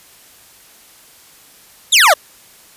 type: exponential sweep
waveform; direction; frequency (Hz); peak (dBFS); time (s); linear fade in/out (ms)
25% pulse; down; 3966 to 540; -3; 1.92-2.14; 10
effects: white hiss -45 dBFS RMS until 2.76 s + resampled to 32000 Hz